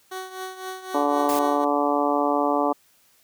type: tone with tremolo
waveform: 15% pulse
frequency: 374.7 Hz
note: F#4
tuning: 22 cents sharp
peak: -23 dBFS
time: 0.11-1.65 s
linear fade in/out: 10 ms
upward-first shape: triangle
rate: 3.9 Hz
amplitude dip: 75%
type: harmonic tone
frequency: 144.8 Hz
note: D3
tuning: 24 cents flat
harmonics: 2 / 3 / 4 / 5 / 6 / 7 / 8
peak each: -25 / -28 / -26 / -26 / -27 / -30 / -28 dBFS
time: 0.94-2.73 s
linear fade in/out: 10 ms
type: noise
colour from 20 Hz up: white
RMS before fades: -32 dBFS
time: 1.29-1.39 s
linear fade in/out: 0 ms
effects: white hiss -60 dBFS RMS until 3.23 s